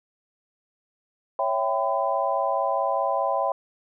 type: chord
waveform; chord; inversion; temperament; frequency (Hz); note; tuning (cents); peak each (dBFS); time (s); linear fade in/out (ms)
sine; C# half-diminished seventh; none; equal with one note detuned; 554.4 / 659.3 / 784 / 1008.5; C#5 / E5 / G5 / B5; 0 / 0 / 0 / +36; -27; 1.39-3.52; 2
effects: none